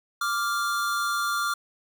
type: tone pair together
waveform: square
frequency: 1174.6 / 1396.9 Hz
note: D6 / F6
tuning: 0 / 0 cents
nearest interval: minor third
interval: 300 cents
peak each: -28 dBFS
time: 0.21-1.54 s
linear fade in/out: 5 ms
effects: none